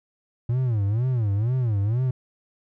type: tone with vibrato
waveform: triangle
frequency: 113.6 Hz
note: A#2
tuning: 44 cents flat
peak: -18 dBFS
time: 0.49-2.11 s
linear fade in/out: 5 ms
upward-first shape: sine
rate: 2.1 Hz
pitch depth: 240 cents each way
effects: none